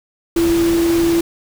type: tone in noise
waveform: sine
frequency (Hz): 336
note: E4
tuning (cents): +33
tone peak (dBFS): -12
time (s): 0.36-1.21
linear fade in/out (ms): 5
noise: pink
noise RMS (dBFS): -25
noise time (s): 0.36-1.21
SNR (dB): +10
effects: none